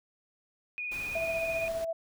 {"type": "tone with vibrato", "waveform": "sine", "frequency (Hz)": 2462, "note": "D#7", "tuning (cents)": -19, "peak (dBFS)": -33, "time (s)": [0.78, 1.68], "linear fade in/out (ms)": 0, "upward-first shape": "sine", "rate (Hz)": 18, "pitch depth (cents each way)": 25}
{"type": "noise", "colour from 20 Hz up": "pink", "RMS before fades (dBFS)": -45, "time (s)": [0.91, 1.85], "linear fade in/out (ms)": 10}
{"type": "tone with tremolo", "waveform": "sine", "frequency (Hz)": 659.3, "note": "E5", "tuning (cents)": 0, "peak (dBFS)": -28, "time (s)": [1.15, 1.93], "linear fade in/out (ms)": 5, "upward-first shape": "triangle", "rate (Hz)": 15, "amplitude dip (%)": 50}
{"effects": []}